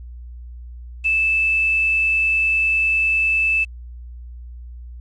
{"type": "tone with quantisation", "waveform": "sine", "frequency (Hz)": 2630, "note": "E7", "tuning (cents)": -5, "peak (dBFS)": -15, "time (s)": [1.04, 3.65], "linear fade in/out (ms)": 20, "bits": 7, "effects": ["added 60 Hz sine -33 dBFS peak until 5 s", "resampled to 22050 Hz"]}